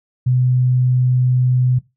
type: tone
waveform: sine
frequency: 126.3 Hz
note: B2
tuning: 39 cents sharp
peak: -12 dBFS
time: 0.26-1.79 s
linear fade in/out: 10 ms
effects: noise-tail reverb RT60 0.2 s tail -17 dB re dry